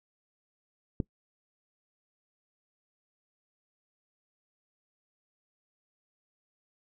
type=click; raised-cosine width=3 ms; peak=-16 dBFS; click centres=1.002 s; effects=noise-tail reverb RT60 0.1 s tail -23 dB re dry